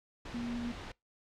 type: tone in noise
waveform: sine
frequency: 238.2 Hz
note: A#3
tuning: 38 cents sharp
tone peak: -35 dBFS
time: 0.34-0.72 s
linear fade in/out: 5 ms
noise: pink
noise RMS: -44 dBFS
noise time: 0.25-0.92 s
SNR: +6 dB
effects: noise-tail reverb RT60 0.2 s tail -24 dB re dry + low-pass 4000 Hz 12 dB/octave